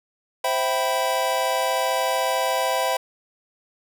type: chord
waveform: square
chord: C major seventh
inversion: none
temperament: equal with one note detuned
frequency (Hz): 523.3 / 659.3 / 772.8 / 987.8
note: C5 / E5 / G5 / B5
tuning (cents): 0 / 0 / -25 / 0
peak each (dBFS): -27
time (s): 0.44-2.97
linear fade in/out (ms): 5
effects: none